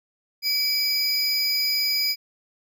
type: tone pair together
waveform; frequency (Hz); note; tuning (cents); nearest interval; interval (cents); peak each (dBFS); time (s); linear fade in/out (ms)
square; 2300 / 4939; D7 / D#8; -37 / -14; octave + minor second; 1323; -29 / -22; 0.42-2.16; 50
effects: none